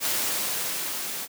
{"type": "noise with level ramp", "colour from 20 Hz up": "white", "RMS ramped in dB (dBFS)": [-25, -33], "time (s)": [0, 1.28], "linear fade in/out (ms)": 50, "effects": ["high-pass 150 Hz 12 dB/octave"]}